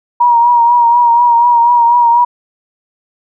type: tone with vibrato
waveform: sine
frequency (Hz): 950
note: A#5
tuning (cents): +33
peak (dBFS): -5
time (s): 0.2-2.25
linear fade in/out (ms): 10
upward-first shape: triangle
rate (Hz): 4.1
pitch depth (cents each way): 43
effects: none